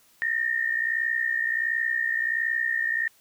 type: tone pair together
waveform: sine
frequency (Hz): 1803.3 / 1864.7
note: A6 / A#6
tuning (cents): +42 / 0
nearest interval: minor second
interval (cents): 58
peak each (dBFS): -26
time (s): 0.22-3.08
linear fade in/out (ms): 0
effects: white hiss -60 dBFS RMS until 3.2 s